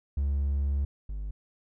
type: tone pair in turn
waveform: triangle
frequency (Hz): 70.3 / 50.48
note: C#2 / G#1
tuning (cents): +25 / -48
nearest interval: tritone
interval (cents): 573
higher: first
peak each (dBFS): -22 / -30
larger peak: first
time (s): 0.17-0.85 / 1.09-1.31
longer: first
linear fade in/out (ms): 5
effects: tanh soft clip ceiling -18 dBFS